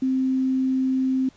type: tone with quantisation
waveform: sine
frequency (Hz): 261.6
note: C4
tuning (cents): 0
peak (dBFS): -19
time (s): 0.02-1.29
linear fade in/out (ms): 5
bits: 8
effects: pink hiss -56 dBFS RMS until 1.36 s + resampled to 16000 Hz